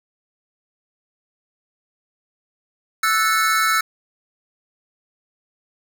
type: chord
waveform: square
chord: F# minor seventh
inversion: third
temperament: equal with one note detuned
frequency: 1318.5 / 1480 / 1760 / 2192 Hz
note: E6 / F#6 / A6 / C#7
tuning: 0 / 0 / 0 / -20 cents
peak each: -19 / -24 / -25 / -25 dBFS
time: 3.03-3.81 s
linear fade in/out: 5 ms
effects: none